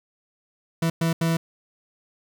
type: tone bursts at uneven times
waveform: 40% pulse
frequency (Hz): 164.81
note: E3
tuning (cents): 0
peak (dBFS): -19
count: 3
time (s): 0.82-0.9 / 1.01-1.13 / 1.21-1.37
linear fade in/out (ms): 5
effects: 10-bit